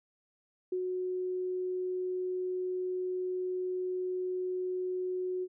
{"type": "tone with ADSR envelope", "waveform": "sine", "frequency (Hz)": 366.9, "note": "F#4", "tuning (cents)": -15, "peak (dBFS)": -29, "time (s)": [0.72, 5.48], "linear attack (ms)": 5, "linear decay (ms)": 80, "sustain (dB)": -2, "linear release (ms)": 51, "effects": []}